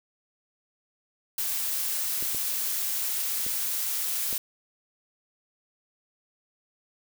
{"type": "noise", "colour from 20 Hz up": "blue", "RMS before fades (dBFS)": -29, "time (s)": [1.38, 4.38], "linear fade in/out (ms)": 2}
{"type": "clicks", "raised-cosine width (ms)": 2, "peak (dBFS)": -27, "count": 4, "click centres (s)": [2.226, 2.347, 3.465, 4.328]}
{"effects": []}